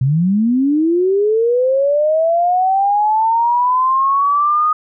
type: linear sweep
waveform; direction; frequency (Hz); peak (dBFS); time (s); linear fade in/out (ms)
sine; up; 123.47 to 1244.5; -11; 0.01-4.73; 5
effects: none